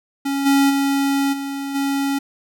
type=tone with level steps; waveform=square; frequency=277.2 Hz; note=C#4; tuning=in tune; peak=-20 / -13 / -17 / -25 / -19 dBFS; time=0.25-2.19 s; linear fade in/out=10 ms; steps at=0.45 / 0.69 / 1.32 / 1.74 s; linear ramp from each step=20 ms; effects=none